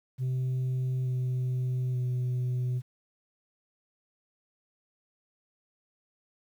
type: tone with pitch steps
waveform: sine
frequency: 128.7 / 127.1 / 125.3 Hz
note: C3 / C3 / B2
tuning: -28 / -50 / +25 cents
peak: -24 dBFS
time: 0.18-2.82 s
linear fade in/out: 50 ms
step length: 880 ms
effects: tanh soft clip ceiling -26 dBFS + 10-bit